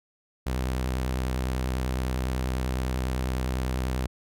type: tone with vibrato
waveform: sawtooth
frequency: 63.8 Hz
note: C2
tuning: 43 cents flat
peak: -22 dBFS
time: 0.46-4.07 s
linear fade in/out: 10 ms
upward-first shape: triangle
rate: 10 Hz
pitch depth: 60 cents each way
effects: none